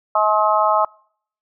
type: harmonic tone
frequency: 212.8 Hz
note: G#3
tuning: 42 cents sharp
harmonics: 3 / 4 / 5 / 6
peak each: -19 / -19 / -19 / -19 dBFS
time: 0.15-0.85 s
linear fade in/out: 5 ms
effects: noise-tail reverb RT60 0.6 s tail -26 dB re dry